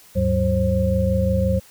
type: tone cluster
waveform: sine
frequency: 76.1 / 101.9 / 188.2 / 532 Hz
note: D#2 / G#2 / F#3 / C5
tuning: -38 / -32 / +30 / +29 cents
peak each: -22 dBFS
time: 0.15-1.6 s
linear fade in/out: 20 ms
effects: white hiss -49 dBFS RMS until 1.7 s